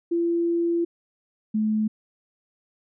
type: tone pair in turn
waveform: sine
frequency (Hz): 340 / 215.7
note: F4 / A3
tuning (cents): -46 / -34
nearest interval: minor sixth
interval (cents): 788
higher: first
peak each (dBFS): -20 / -20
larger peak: neither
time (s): 0.11-0.85 / 1.54-1.88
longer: first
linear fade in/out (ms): 10
effects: none